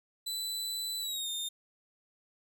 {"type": "tone with pitch glide", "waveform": "sawtooth", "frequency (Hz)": [3991, 3639], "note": ["B7", "A#7"], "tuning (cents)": [17, -42], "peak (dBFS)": -31, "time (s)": [0.26, 1.49], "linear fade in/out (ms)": 10, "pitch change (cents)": -159, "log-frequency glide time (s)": [0.99, 1.29], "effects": []}